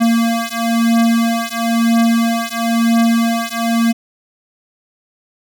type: beating tone pair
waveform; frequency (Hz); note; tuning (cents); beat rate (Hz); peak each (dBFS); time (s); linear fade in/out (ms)
square; 230 / 231; A#3 / A#3; -23 / -16; 1; -16; 0-3.93; 20
effects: none